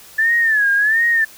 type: tone with vibrato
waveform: sine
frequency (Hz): 1741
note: A6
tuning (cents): -19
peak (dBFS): -12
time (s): 0.18-1.25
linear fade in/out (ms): 10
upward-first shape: sine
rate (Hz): 1.4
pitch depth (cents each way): 130
effects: white hiss -42 dBFS RMS until 1.37 s